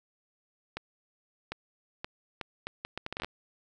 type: accelerating click train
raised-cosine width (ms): 0.3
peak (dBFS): -19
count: 14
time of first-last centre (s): 0.77-3.246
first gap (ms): 750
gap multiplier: 0.7
effects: none